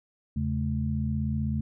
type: tone cluster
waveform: sine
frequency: 81.1 / 136.9 / 216.3 Hz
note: E2 / C#3 / A3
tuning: -28 / -21 / -29 cents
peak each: -30 dBFS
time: 0.36-1.61 s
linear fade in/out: 5 ms
effects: none